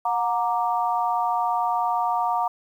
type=chord; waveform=sine; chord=Gb augmented; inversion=none; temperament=equal with one note detuned; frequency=723.5 / 932.3 / 1174.7 Hz; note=Gb5 / Bb5 / D6; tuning=-39 / 0 / 0 cents; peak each=-24 / -24 / -28 dBFS; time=0.05-2.48 s; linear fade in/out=5 ms; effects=9-bit